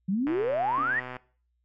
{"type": "exponential sweep", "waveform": "sine", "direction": "up", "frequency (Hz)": [177.9, 1960], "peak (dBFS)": -24, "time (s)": [0.08, 1], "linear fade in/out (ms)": 10}
{"type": "click train", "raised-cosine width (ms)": 0.5, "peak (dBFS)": -23, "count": 114, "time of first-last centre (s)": [0.27, 1.167], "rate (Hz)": 126}
{"type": "tone with exponential decay", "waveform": "sine", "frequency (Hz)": 276.3, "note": "C#4", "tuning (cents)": -6, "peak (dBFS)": -32, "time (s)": [0.78, 1.09], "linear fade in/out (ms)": 1, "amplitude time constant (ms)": 66}
{"effects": ["noise-tail reverb RT60 0.4 s tail -18 dB re dry", "added 60 Hz sine -70 dBFS peak until 1.64 s"]}